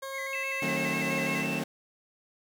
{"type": "tone", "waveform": "20% pulse", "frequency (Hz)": 540, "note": "C#5", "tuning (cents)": -45, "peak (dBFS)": -31, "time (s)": [0.02, 1.42], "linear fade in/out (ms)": 10}
{"type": "tone with vibrato", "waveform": "triangle", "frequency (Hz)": 2093, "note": "C7", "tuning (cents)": 0, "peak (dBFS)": -33, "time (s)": [0.1, 1.47], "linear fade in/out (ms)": 50, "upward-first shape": "square", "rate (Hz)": 6, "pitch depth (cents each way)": 59}
{"type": "tone with pitch glide", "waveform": "sine", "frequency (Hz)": [2637, 2665], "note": ["E7", "E7"], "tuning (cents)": [0, 18], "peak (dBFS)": -33, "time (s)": [0.33, 1.59], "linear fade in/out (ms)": 2, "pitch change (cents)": 18, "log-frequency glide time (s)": [0.51, 1.45]}
{"type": "chord", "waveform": "sawtooth", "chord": "D# diminished seventh", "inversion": "none", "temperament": "just", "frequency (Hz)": [155.56, 186.68, 224, 268.8], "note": ["D#3", "F#3", "A3", "C4"], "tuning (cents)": [0, 16, 31, 47], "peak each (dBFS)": [-32, -32, -31, -31], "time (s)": [0.62, 1.64], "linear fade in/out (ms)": 5}
{"effects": []}